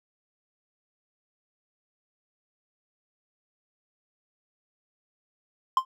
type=tone with exponential decay; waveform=triangle; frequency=1046.5 Hz; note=C6; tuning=in tune; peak=-12 dBFS; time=5.77-5.85 s; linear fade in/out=2 ms; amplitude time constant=17 ms; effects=none